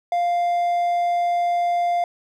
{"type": "tone", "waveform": "triangle", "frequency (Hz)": 698.5, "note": "F5", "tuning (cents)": 0, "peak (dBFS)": -16, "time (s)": [0.12, 2.04], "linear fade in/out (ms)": 2, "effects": []}